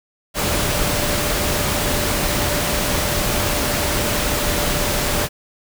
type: tone in noise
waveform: sine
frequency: 589 Hz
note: D5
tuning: 5 cents sharp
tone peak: -28 dBFS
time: 0.34-5.29 s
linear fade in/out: 50 ms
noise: pink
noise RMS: -20 dBFS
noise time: 0.34-5.29 s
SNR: -11 dB
effects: none